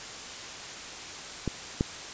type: clicks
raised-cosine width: 3 ms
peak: -15 / -11 dBFS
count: 2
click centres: 1.477 / 1.809 s
effects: white hiss -40 dBFS RMS until 2.13 s + resampled to 16000 Hz